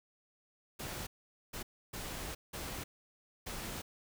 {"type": "noise bursts at uneven times", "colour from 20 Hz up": "pink", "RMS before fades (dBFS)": -42, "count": 5, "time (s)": [[0.79, 1.07], [1.53, 1.63], [1.93, 2.35], [2.53, 2.84], [3.46, 3.82]], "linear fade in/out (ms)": 10, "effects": []}